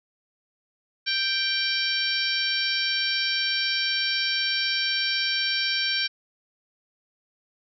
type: harmonic tone with a mistuned harmonic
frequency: 784 Hz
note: G5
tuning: in tune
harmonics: 2 / 3 / 4 / 5 / 6 / 7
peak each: -30 / -30 / -30 / -30 / -30 / -30 dBFS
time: 1.06-6.08 s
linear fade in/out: 20 ms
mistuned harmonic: 6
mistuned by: -44 cents
effects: none